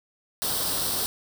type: noise with comb filter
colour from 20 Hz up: white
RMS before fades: -27 dBFS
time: 0.42-1.06 s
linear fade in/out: 0 ms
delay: 0.22 ms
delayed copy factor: +0.65
effects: none